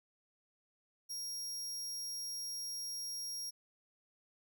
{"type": "tone", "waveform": "sawtooth", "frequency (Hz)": 5600, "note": "F8", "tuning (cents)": 4, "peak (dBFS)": -37, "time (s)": [1.09, 3.51], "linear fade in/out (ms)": 20, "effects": []}